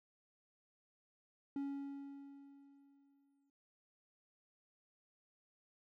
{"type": "tone with exponential decay", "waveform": "triangle", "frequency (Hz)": 278.9, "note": "C#4", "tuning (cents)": 11, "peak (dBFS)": -35, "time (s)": [1.56, 3.5], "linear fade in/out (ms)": 2, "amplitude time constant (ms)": 420, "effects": []}